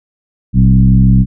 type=tone with frequency modulation; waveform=sine; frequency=121.4 Hz; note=B2; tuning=29 cents flat; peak=-4 dBFS; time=0.53-1.26 s; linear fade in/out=50 ms; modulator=66.7 Hz; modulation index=1.3; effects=none